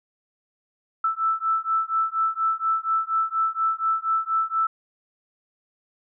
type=beating tone pair; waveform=sine; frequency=1318.5 / 1322.7 Hz; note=E6 / E6; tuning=0 / +5 cents; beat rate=4.2 Hz; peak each=-24 dBFS; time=1.04-4.67 s; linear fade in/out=5 ms; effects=none